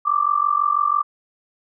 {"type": "tone with amplitude modulation", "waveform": "sine", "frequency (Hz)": 1174.7, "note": "D6", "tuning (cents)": 0, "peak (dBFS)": -12, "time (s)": [0.05, 1.03], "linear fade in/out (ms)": 20, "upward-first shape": "sine", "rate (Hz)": 46.1, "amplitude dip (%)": 90, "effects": []}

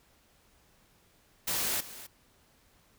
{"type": "noise with echo", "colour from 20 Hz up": "white", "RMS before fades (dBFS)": -31, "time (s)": [1.47, 1.81], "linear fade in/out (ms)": 10, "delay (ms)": 260, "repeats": 1, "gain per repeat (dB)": -15, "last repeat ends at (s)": 2.07, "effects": ["pink hiss -65 dBFS RMS until 2.98 s"]}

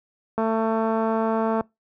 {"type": "click train", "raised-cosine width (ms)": 1, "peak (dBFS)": -11, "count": 275, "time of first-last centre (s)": [0.38, 1.609], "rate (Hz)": 223, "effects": ["noise-tail reverb RT60 0.2 s tail -24 dB re dry", "high-pass 80 Hz 12 dB/octave"]}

